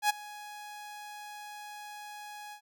sawtooth tone with ADSR envelope, 834 Hz, G#5, 7 cents sharp, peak -18 dBFS, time 0.02-2.61 s, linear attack 76 ms, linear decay 15 ms, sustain -21 dB, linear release 85 ms, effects none

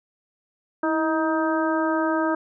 harmonic tone with a mistuned harmonic, 314.9 Hz, D#4, 21 cents sharp, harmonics 1 / 2 / 3 / 4 / 5, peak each -23 / -26 / -28 / -29 / -30 dBFS, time 0.83-2.35 s, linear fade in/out 5 ms, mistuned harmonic 1, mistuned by +46 cents, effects none

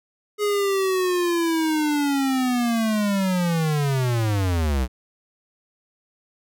square linear sweep, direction down, 419.4 to 59.6 Hz, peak -20 dBFS, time 0.38-4.88 s, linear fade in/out 50 ms, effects none

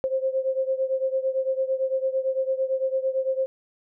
sine beating tone pair, 525 / 533.9 Hz, C5 / C5, +6 / +35 cents, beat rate 8.9 Hz, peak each -24 / -27 dBFS, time 0.04-3.46 s, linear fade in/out 0 ms, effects none

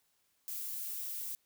violet noise, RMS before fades -40 dBFS, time 0.48-1.35 s, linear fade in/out 0 ms, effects white hiss -75 dBFS RMS until 1.45 s

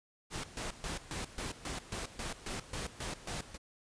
pink noise with tremolo, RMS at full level -39 dBFS, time 0.3-3.58 s, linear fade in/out 50 ms, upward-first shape square, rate 3.7 Hz, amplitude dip 80%, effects resampled to 22050 Hz

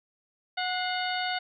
harmonic tone with a mistuned harmonic, 733 Hz, F#5, 16 cents flat, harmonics 1 / 2 / 3 / 4 / 5 / 6, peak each -31 / -34 / -36 / -37 / -38 / -39 dBFS, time 0.57-1.39 s, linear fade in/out 10 ms, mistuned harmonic 3, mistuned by -72 cents, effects none

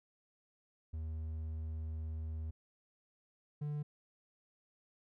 triangle tone pair in turn, 79.2 / 147.96 Hz, D#2 / D3, +31 / +13 cents, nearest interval major seventh, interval 1082 cents, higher second, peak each -36 / -34 dBFS, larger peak second, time 0.93-2.51 / 3.61-3.83 s, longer first, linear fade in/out 10 ms, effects none

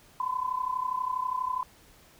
sine tone with amplitude modulation, 1014 Hz, B5, 45 cents sharp, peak -24 dBFS, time 0.2-1.63 s, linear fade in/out 2 ms, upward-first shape sine, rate 32.3 Hz, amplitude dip 80%, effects pink hiss -57 dBFS RMS until 2.19 s

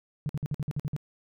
sine tone bursts, 146.83 Hz, D3, in tune, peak -26 dBFS, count 9, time 0.26-0.964 s, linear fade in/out 0 ms, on 32 ms, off 52 ms, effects tanh soft clip ceiling -22 dBFS

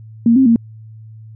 sine tone with pitch steps, 231.9 / 264.9 / 230.5 Hz, A#3 / C4 / A#3, -9 / +22 / -19 cents, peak -7 dBFS, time 0.26-0.56 s, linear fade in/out 2 ms, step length 100 ms, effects added 110 Hz sine -34 dBFS peak until 1.35 s

